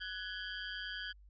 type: ring-modulated tone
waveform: 25% pulse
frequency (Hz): 1582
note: G6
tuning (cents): +15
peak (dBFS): -33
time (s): 0-1.13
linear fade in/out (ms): 20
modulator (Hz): 94.8
effects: added 50 Hz sine -56 dBFS peak until 1.29 s + resampled to 16000 Hz